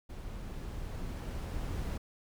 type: noise with level ramp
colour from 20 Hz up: brown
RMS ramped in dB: -43 to -35 dBFS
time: 0.09-1.98 s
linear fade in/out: 10 ms
effects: none